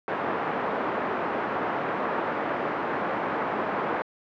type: band-pass noise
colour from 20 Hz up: white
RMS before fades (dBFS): -28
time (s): 0.08-4.02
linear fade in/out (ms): 0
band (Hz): 230 to 1200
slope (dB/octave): 12
effects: low-pass 2000 Hz 12 dB/octave